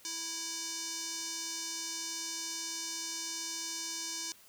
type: tone with band-pass filter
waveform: square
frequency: 329.6 Hz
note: E4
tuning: in tune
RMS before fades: -39 dBFS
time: 0.05-4.32 s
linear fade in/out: 0 ms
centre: 6000 Hz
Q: 2.9
effects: white hiss -59 dBFS RMS until 4.48 s